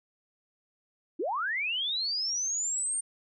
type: linear sweep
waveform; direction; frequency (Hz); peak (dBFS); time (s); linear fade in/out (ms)
sine; up; 275.4 to 8870; -28; 1.19-3.01; 10
effects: none